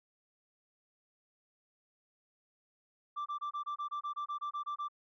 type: tone bursts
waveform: sine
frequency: 1174.7 Hz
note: D6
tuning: in tune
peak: -32 dBFS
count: 14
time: 3.16-4.885 s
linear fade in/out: 20 ms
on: 100 ms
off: 25 ms
effects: tanh soft clip ceiling -34 dBFS